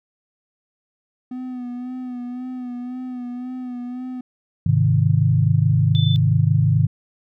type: tone with vibrato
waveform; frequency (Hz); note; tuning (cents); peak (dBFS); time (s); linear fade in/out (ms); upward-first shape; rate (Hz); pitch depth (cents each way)
triangle; 249.4; B3; +17; -25; 1.31-4.21; 5; sine; 1.9; 39
type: chord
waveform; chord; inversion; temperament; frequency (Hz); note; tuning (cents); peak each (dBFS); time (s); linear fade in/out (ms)
sine; Ab major; none; equal; 103.83 / 130.81 / 155.56; Ab2 / C3 / Eb3; 0 / 0 / 0; -18; 4.66-6.87; 5
type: tone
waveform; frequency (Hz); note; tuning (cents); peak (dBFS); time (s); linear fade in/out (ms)
sine; 3520; A7; 0; -26; 5.95-6.16; 0
effects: none